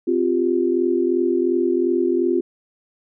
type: chord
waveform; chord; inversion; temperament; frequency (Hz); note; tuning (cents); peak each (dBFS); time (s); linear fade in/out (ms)
sine; C suspended fourth; none; equal with one note detuned; 260.3 / 349.2 / 392; C4 / F4 / G4; -9 / 0 / 0; -23 / -18 / -23; 0.07-2.41; 10
effects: none